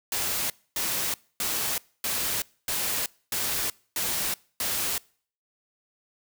white noise bursts, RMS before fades -28 dBFS, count 8, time 0.12-4.98 s, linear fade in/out 2 ms, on 380 ms, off 260 ms, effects noise-tail reverb RT60 0.5 s tail -25 dB re dry

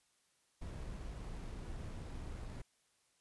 brown noise with sample-and-hold, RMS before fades -45 dBFS, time 0.61-2.62 s, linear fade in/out 10 ms, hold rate 8820 Hz, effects white hiss -75 dBFS RMS until 3.2 s + resampled to 24000 Hz

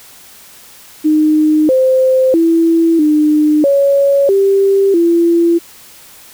sine tone with pitch steps, 307.6 / 520 / 330.8 / 302.7 / 558 / 392.9 / 338.8 Hz, D#4 / C5 / E4 / D#4 / C#5 / G4 / E4, -20 / -11 / +6 / -48 / +11 / +4 / +48 cents, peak -7 dBFS, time 1.04-5.59 s, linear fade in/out 20 ms, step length 650 ms, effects white hiss -39 dBFS RMS until 6.33 s

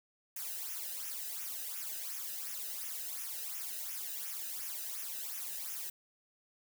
blue noise with flanger, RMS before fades -41 dBFS, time 0.36-5.9 s, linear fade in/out 5 ms, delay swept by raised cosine 0.23 to 0.92 ms, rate 2.8 Hz, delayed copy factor -0.75, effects none

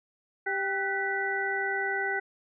harmonic tone with a mistuned harmonic, 392.9 Hz, G4, 4 cents sharp, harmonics 1 / 2 / 4 / 5, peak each -34 / -34 / -31 / -32 dBFS, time 0.46-2.2 s, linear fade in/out 10 ms, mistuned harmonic 4, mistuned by -80 cents, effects none

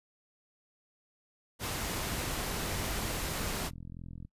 pink noise, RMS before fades -35 dBFS, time 1.59-3.71 s, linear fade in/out 50 ms
click train, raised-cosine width 5 ms, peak -33 dBFS, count 77, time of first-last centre 2.47-4.25 s, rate 42.7 Hz
effects noise-tail reverb RT60 0.1 s tail -22 dB re dry + resampled to 32000 Hz

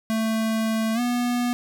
square tone with pitch glide, 221.9 to 243.4 Hz, A3 to B3, +15 to -25 cents, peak -22 dBFS, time 0.1-1.53 s, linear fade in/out 0 ms, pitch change +160 cents, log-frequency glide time 0.94-1 s, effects none

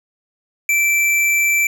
square tone, 2335 Hz, D7, 11 cents flat, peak -14 dBFS, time 0.69-1.67 s, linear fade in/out 2 ms, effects none

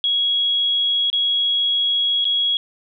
sine tone with dropouts, 3322 Hz, G#7, in tune, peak -16 dBFS, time 0.04-2.57 s, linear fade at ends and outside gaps 1 ms, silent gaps 1.101-1.129 / 2.244-2.252 s, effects none

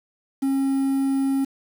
triangle tone with quantisation, 271.2 Hz, C#4, 38 cents flat, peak -17 dBFS, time 0.42-1.45 s, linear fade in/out 10 ms, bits 7, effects none

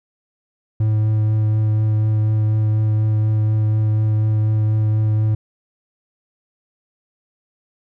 triangle tone with vibrato, 108 Hz, A2, 32 cents flat, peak -12 dBFS, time 0.8-5.35 s, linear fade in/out 5 ms, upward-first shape triangle, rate 4.1 Hz, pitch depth 13 cents each way, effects none

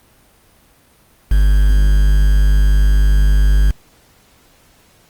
triangle tone with quantisation, 50 Hz, G1, 35 cents sharp, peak -6 dBFS, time 1.31-3.71 s, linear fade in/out 5 ms, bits 5, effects pink hiss -51 dBFS RMS until 5.09 s + Opus 32 kbps

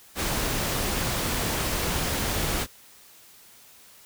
pink noise, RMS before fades -27 dBFS, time 0.15-2.67 s, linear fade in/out 50 ms, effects white hiss -52 dBFS RMS until 4.05 s

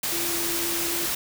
sine tone in noise, 340 Hz, F4, 46 cents flat, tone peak -32 dBFS, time 0.12-1.06 s, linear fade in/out 5 ms, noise white, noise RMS -27 dBFS, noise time 0.03-1.15 s, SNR -8 dB, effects none

